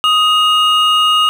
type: tone pair together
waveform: triangle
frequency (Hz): 1250 / 2857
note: D#6 / F7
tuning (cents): +8 / +39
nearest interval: octave + major second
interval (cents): 1431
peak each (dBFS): -10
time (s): 0.04-1.29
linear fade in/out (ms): 0
effects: none